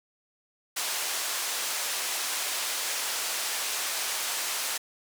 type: band-pass noise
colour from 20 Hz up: white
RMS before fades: -31 dBFS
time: 0.76-4.78 s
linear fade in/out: 10 ms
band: 560 to 9600 Hz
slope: 12 dB/octave
effects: none